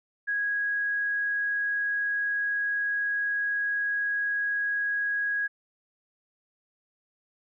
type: tone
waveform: sine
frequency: 1654 Hz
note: G#6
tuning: 8 cents flat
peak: -25 dBFS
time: 0.27-5.48 s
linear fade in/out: 20 ms
effects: none